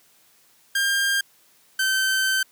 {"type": "tone pair in turn", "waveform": "sawtooth", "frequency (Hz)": [1602, 1543.8], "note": ["G6", "G6"], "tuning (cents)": [37, -27], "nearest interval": "minor second", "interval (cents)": 64, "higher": "first", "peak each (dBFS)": -16, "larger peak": "neither", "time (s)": [[0.75, 1.21], [1.79, 2.43]], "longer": "second", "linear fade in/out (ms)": 5, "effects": ["white hiss -58 dBFS RMS until 2.51 s", "high-pass 100 Hz 12 dB/octave"]}